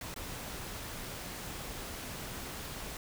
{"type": "noise with dropouts", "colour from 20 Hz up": "pink", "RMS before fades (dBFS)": -42, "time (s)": [0.01, 2.97], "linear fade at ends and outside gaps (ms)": 2, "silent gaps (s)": [0.142, 0.161], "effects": []}